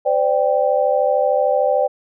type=chord; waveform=sine; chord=C suspended second; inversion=none; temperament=equal with one note detuned; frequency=514 / 587.3 / 784 Hz; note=C5 / D5 / G5; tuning=-31 / 0 / 0 cents; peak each=-18 / -17 / -20 dBFS; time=0.05-1.88 s; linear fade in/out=20 ms; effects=none